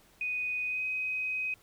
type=tone with pitch glide; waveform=sine; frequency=2489 to 2519 Hz; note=D#7 to D#7; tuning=0 to +21 cents; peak=-30 dBFS; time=0.21-1.54 s; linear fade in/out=2 ms; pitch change=+21 cents; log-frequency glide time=0.65-0.84 s; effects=pink hiss -62 dBFS RMS until 1.62 s